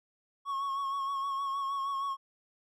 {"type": "tone with vibrato", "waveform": "triangle", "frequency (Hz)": 1100, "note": "C#6", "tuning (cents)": -14, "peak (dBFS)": -29, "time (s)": [0.45, 2.17], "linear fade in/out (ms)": 50, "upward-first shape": "sine", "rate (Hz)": 6.4, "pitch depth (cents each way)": 34, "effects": []}